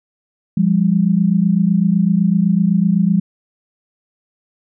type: tone pair together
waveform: sine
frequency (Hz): 174.08 / 202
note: F3 / G#3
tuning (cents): -5 / -48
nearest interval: minor third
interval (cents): 257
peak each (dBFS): -14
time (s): 0.57-3.2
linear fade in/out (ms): 5
effects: none